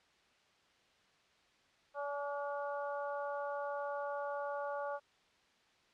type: harmonic tone with a mistuned harmonic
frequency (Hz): 286.3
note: D4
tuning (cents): -44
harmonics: 2 / 3 / 4 / 5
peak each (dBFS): -39 / -43 / -45 / -47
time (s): 1.94-5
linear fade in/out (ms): 50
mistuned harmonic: 3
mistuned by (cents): -16
effects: white hiss -69 dBFS RMS until 5.93 s + low-pass 4000 Hz 12 dB/octave